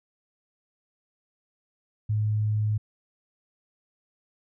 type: tone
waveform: sine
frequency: 106.7 Hz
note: G#2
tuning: 47 cents sharp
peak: -22 dBFS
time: 2.09-2.78 s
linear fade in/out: 10 ms
effects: none